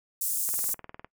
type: high-pass noise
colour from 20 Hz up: pink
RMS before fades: -29 dBFS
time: 0.21-0.74 s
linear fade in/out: 5 ms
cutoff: 7900 Hz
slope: 24 dB/octave
type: click train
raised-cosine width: 0.5 ms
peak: -26 dBFS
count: 12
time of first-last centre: 0.49-1.046 s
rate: 19.8 Hz
effects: noise-tail reverb RT60 0.1 s tail -21 dB re dry